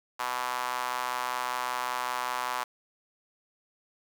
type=tone with high-pass filter; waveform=sawtooth; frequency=125.2 Hz; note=B2; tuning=24 cents sharp; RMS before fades=-32 dBFS; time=0.19-2.64 s; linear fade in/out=10 ms; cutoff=990 Hz; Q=3.1; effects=8-bit